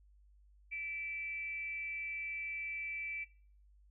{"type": "tone with frequency modulation", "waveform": "sine", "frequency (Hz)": 2323, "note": "D7", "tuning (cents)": -20, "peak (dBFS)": -38, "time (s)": [0.71, 3.25], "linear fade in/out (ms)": 20, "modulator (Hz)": 345, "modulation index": 0.27, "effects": ["noise-tail reverb RT60 0.5 s tail -20 dB re dry", "added 50 Hz sine -61 dBFS peak until 3.9 s"]}